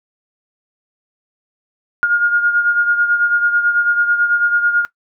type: beating tone pair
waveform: sine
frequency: 1421 / 1430.1 Hz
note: F6 / F6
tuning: +30 / +41 cents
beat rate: 9.1 Hz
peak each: -12 / -18 dBFS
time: 2.03-4.85 s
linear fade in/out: 0 ms
effects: noise-tail reverb RT60 0.1 s tail -18 dB re dry